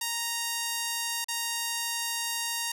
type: tone with dropouts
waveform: 5% pulse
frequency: 932.3 Hz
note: A#5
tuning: in tune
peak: -17 dBFS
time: 0.01-2.72 s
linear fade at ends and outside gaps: 5 ms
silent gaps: 1.245-1.284 s
effects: none